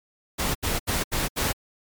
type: noise bursts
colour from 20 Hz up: pink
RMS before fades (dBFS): -25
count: 5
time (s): 0.38-1.53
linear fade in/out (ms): 20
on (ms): 170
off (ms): 75
effects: MP3 96 kbps